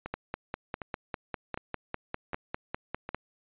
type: two click trains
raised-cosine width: 0.5 ms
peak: -17 / -21 dBFS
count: 16 / 5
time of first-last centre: 0.14-3.146 / 0.06-3.09 s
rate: 4.99 / 1.32 Hz
effects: resampled to 8000 Hz